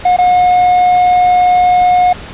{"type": "tone with dropouts", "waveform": "triangle", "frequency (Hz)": 722, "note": "F#5", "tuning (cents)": -43, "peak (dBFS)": -4, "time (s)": [0.05, 2.13], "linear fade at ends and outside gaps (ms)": 5, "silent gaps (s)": [0.165, 0.185], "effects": ["pink hiss -29 dBFS RMS until 2.33 s", "resampled to 8000 Hz"]}